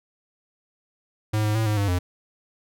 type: tone with pitch steps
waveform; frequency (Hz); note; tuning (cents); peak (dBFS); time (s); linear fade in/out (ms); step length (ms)
square; 107.4 / 106.2 / 111.2 / 106 / 100.7 / 89.3; A2 / G#2 / A2 / G#2 / G2 / F2; -41 / +39 / +19 / +36 / +47 / +39; -21; 1.33-1.99; 10; 110
effects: none